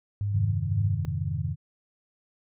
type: tone with pitch glide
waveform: sine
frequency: 101.8 to 101.04 Hz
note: G#2 to G#2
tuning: -34 to -47 cents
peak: -25 dBFS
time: 0.21-1.05 s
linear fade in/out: 0 ms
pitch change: -13 cents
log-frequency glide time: 0.57-0.78 s
type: chord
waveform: sine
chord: F minor seventh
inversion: none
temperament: equal with one note detuned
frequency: 87.31 / 103.83 / 133.64 / 155.56 Hz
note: F2 / Ab2 / C3 / Eb3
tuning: 0 / 0 / +37 / 0 cents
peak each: -32 dBFS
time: 0.31-1.56 s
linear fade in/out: 50 ms
effects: none